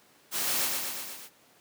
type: noise with echo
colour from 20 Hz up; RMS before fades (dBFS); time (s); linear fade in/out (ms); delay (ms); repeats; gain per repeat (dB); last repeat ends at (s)
white; -30; 0.31-0.7; 50; 120; 5; -3; 1.3
effects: pink hiss -60 dBFS RMS until 1.6 s + high-pass 200 Hz 12 dB/octave